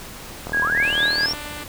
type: click train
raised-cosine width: 1 ms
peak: -16 dBFS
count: 35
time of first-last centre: 0.47-1.335 s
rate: 39.3 Hz
type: tone with tremolo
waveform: sine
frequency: 1647 Hz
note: G#6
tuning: 15 cents flat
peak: -16 dBFS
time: 0.53-1.26 s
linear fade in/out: 5 ms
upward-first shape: triangle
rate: 4.4 Hz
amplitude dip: 65%
type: linear sweep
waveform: sine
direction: up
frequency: 932.3 to 5588 Hz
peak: -21 dBFS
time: 0.62-1.33 s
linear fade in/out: 5 ms
type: tone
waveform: 5% pulse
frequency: 295.5 Hz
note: D4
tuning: 11 cents sharp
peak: -21 dBFS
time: 0.83-1.64 s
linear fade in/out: 5 ms
effects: pink hiss -37 dBFS RMS until 1.68 s